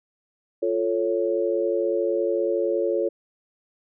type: chord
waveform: sine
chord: F augmented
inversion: none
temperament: equal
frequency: 349.2 / 440 / 554.4 Hz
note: F4 / A4 / C#5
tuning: 0 / 0 / 0 cents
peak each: -25 dBFS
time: 0.62-3.09 s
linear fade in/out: 10 ms
effects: none